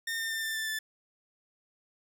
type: tone with pitch steps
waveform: sawtooth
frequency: 1822 / 1808.4 / 1794.8 / 1781.4 / 1768.1 / 1754.9 Hz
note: A#6 / A6 / A6 / A6 / A6 / A6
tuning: -40 / +47 / +34 / +21 / +8 / -5 cents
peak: -28 dBFS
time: 0.07-0.79 s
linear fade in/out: 5 ms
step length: 120 ms
effects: none